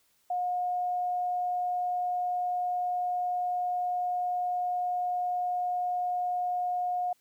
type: tone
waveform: sine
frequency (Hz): 719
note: F#5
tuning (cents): -50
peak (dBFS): -27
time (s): 0.3-7.13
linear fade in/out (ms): 5
effects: white hiss -69 dBFS RMS until 7.2 s